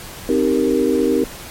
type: chord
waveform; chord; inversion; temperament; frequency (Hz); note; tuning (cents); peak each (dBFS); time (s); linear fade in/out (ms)
sine; C minor seventh; none; equal; 261.6 / 311.1 / 392 / 466.2; C4 / Eb4 / G4 / Bb4; 0 / 0 / 0 / 0; -19; 0.29-1.24; 2
effects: pink hiss -34 dBFS RMS until 1.5 s + MP3 64 kbps